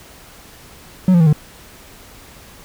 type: tone with pitch steps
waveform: triangle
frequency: 185 / 172.61 / 161.05 / 150.27 Hz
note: F#3 / F3 / E3 / D3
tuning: 0 / -20 / -40 / +40 cents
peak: -6 dBFS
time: 1.08-1.328 s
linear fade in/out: 2 ms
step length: 62 ms
effects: pink hiss -42 dBFS RMS until 2.64 s